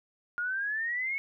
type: exponential sweep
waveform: sine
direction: up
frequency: 1414 to 2217 Hz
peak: -29 dBFS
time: 0.38-1.18 s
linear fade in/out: 0 ms
effects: none